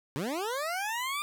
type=linear sweep; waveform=20% pulse; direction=up; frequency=127 to 1207 Hz; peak=-26 dBFS; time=0.16-1.22 s; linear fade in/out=0 ms; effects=none